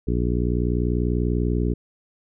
harmonic tone, 60.1 Hz, B1, 46 cents flat, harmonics 1 / 2 / 3 / 4 / 5 / 6 / 7, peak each -23 / -26 / -28 / -29 / -30 / -31 / -31 dBFS, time 0.07-1.74 s, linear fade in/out 10 ms, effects none

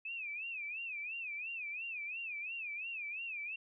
sine tone with vibrato, 2532 Hz, D#7, 30 cents sharp, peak -39 dBFS, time 0.05-3.56 s, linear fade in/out 5 ms, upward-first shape sine, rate 2.9 Hz, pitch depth 160 cents each way, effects none

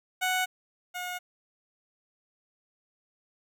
15% pulse tone pair in turn, 740 / 721.4 Hz, F#5 / F#5, 0 / -44 cents, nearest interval unison, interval 44 cents, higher first, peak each -19 / -27 dBFS, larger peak first, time 0.21-0.46 / 0.94-1.19 s, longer neither, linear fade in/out 20 ms, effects none

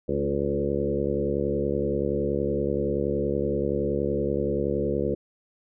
harmonic tone with a mistuned harmonic, 70.6 Hz, C#2, 32 cents sharp, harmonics 1 / 2 / 3 / 4 / 5 / 6 / 7 / 8, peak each -34 / -33 / -31 / -35 / -30 / -30 / -29 / -35 dBFS, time 0.08-5.15 s, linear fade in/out 10 ms, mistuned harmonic 5, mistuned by -15 cents, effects none

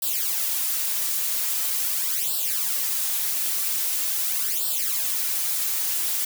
blue noise with flanger, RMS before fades -25 dBFS, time 0.02-6.25 s, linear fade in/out 5 ms, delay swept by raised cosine 0.23 to 5.33 ms, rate 0.43 Hz, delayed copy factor +0.85, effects none

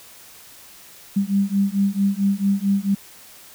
sine beating tone pair, 196 / 200.5 Hz, G3 / G3, 0 / +39 cents, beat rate 4.5 Hz, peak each -20 dBFS, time 1.16-2.95 s, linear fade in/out 10 ms, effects white hiss -45 dBFS RMS until 3.54 s

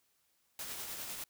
white noise with tremolo, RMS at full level -41 dBFS, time 0.59-1.24 s, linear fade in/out 2 ms, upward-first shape triangle, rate 10 Hz, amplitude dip 40%, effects white hiss -75 dBFS RMS until 1.29 s

